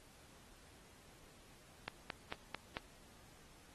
click train, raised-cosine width 0.3 ms, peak -24 dBFS, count 5, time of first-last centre 1.88-2.769 s, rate 4.5 Hz, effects pink hiss -63 dBFS RMS until 3.74 s + AAC 32 kbps

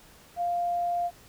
sine tone, 698.5 Hz, F5, in tune, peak -25 dBFS, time 0.36-1.11 s, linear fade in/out 50 ms, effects pink hiss -54 dBFS RMS until 1.28 s

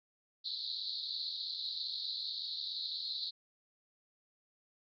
white band-pass noise, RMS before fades -40 dBFS, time 0.44-3.31 s, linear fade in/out 20 ms, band 3800 to 4400 Hz, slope 96 dB/octave, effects none

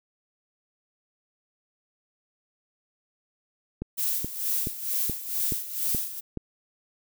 click train, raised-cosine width 3 ms, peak -18 dBFS, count 7, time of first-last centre 3.82-6.373 s, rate 2.35 Hz
violet noise with tremolo, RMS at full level -26 dBFS, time 3.97-6.21 s, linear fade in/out 20 ms, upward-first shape sine, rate 2.2 Hz, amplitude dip 75%
effects none

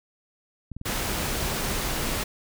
clicks, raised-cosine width 5 ms, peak -24 dBFS, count 4, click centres 0.717 / 0.766 / 0.814 / 1.43 s
pink noise, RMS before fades -28 dBFS, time 0.85-2.24 s, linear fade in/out 10 ms
effects none

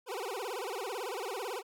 25% pulse tone with vibrato, 437.2 Hz, A4, 11 cents flat, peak -32 dBFS, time 0.06-1.63 s, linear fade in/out 50 ms, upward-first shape sine, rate 18 Hz, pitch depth 290 cents each way, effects none

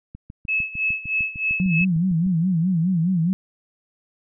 click train, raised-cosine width 5 ms, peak -24 dBFS, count 15, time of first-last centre 0.15-2.265 s, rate 6.62 Hz
sine tone with tremolo, 2593 Hz, E7, 29 cents flat, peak -18 dBFS, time 0.48-1.85 s, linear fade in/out 10 ms, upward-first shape sine, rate 3.2 Hz, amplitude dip 85%
sine tone with vibrato, 174.61 Hz, F3, in tune, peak -17 dBFS, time 1.6-3.33 s, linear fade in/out 0 ms, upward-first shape sine, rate 4.8 Hz, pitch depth 150 cents each way
effects none

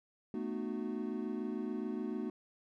triangle chord, B dominant seventh, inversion third, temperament equal with one note detuned, 220 / 246.9 / 304.4 / 370 Hz, A3 / B3 / D#4 / F#4, 0 / 0 / -38 / 0 cents, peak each -38 / -39 / -40 / -40 dBFS, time 0.34-2.3 s, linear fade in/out 2 ms, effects none

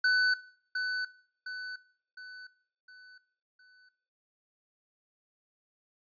square tone with echo, 1500 Hz, F#6, 23 cents sharp, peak -23 dBFS, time 0.04-0.34 s, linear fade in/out 5 ms, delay 710 ms, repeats 5, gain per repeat -7 dB, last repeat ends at 3.89 s, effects noise-tail reverb RT60 0.6 s tail -21 dB re dry + resampled to 11025 Hz

